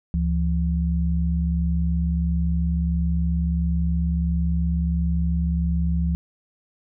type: tone pair together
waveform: sine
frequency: 71.48 / 170 Hz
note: D2 / F3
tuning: -46 / -46 cents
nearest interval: octave + minor third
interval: 1500 cents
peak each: -21 / -23 dBFS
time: 0.14-6.15 s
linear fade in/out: 0 ms
effects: none